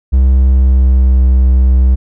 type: tone with pitch glide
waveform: triangle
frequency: 65.2 to 64.01 Hz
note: C2 to C2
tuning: -5 to -37 cents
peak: -3 dBFS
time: 0.12-1.96 s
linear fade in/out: 20 ms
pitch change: -32 cents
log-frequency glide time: 0.48-1.22 s
effects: none